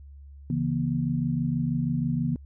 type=chord; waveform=sine; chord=A# diminished; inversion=first; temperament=equal with one note detuned; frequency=138.59 / 164.81 / 238.5 Hz; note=C#3 / E3 / A#3; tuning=0 / 0 / +40 cents; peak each=-28 dBFS; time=0.5-2.36 s; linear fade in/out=2 ms; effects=added 70 Hz sine -43 dBFS peak until 2.45 s